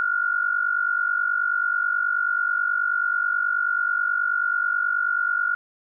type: tone pair together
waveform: sine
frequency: 1396.7 / 1446 Hz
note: F6 / F#6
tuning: 0 / -40 cents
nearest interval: minor second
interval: 60 cents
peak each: -23 dBFS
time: 0-5.55 s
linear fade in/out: 0 ms
effects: none